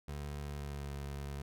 25% pulse tone with pitch glide, 72.5 to 70.31 Hz, D2 to C#2, -22 to +25 cents, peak -36 dBFS, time 0.08-1.42 s, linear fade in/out 5 ms, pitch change -53 cents, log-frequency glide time 0.44-0.92 s, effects none

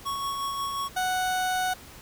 square tone with tremolo, 1108.7 Hz, C#6, in tune, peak -28 dBFS, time 0.05-0.89 s, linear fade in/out 20 ms, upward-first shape sine, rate 5.6 Hz, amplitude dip 30%
30% pulse tone, 740 Hz, F#5, in tune, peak -22 dBFS, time 0.96-1.74 s, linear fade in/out 10 ms
effects pink hiss -47 dBFS RMS until 2.01 s

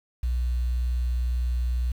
sine tone, 61 Hz, B1, 21 cents flat, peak -21 dBFS, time 0.23-1.92 s, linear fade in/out 5 ms, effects tanh soft clip ceiling -20 dBFS + 8-bit

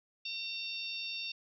harmonic tone, 910 Hz, A#5, 42 cents flat, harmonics 3 / 4 / 5 / 6, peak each -40 / -42 / -44 / -46 dBFS, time 0.25-1.32 s, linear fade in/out 5 ms, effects none

